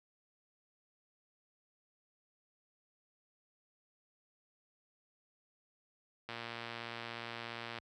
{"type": "click train", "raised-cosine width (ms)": 0.3, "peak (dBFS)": -26, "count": 176, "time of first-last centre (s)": [6.29, 7.786], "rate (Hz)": 117, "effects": ["high-pass 60 Hz 12 dB/octave"]}